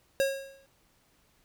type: tone with exponential decay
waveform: square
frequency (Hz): 544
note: C#5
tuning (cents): -33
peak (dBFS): -22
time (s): 0.2-0.66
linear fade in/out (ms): 0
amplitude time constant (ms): 100
effects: pink hiss -67 dBFS RMS until 1.44 s